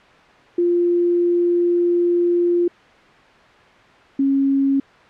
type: tone pair in turn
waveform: sine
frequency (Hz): 348.4 / 274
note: F4 / C#4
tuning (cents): -4 / -20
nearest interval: major third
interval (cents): 416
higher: first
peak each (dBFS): -14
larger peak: neither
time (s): 0.58-2.68 / 4.19-4.8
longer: first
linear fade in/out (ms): 5
effects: white hiss -47 dBFS RMS until 5.09 s + low-pass 2000 Hz 12 dB/octave